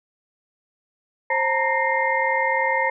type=tone cluster; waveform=sine; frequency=530 / 900 / 940 / 1843 / 2104 Hz; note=C5 / A5 / A#5 / A#6 / C7; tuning=+22 / +39 / +14 / -20 / +9 cents; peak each=-25 dBFS; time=1.3-2.9 s; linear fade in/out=5 ms; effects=none